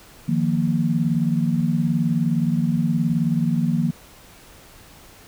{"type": "chord", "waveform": "sine", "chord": "Eb suspended second", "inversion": "none", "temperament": "equal", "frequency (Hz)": [155.56, 174.61, 233.1], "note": ["Eb3", "F3", "Bb3"], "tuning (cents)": [0, 0, 0], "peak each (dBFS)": -22, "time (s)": [0.28, 3.91], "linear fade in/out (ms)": 10, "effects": ["pink hiss -47 dBFS RMS until 5.27 s"]}